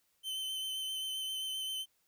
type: tone with vibrato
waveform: 45% pulse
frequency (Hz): 3071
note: G7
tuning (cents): -36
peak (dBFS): -36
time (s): 0.23-1.86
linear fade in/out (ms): 50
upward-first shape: sine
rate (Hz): 7.6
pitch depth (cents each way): 17
effects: white hiss -75 dBFS RMS until 2.07 s